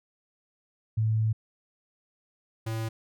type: tone pair in turn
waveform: sine / square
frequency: 110 / 112.05 Hz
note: A2 / A2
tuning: 0 / +32 cents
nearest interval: unison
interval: 32 cents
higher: second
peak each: -22 / -30 dBFS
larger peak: first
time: 0.97-1.33 / 2.66-2.89 s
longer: first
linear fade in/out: 10 ms
effects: none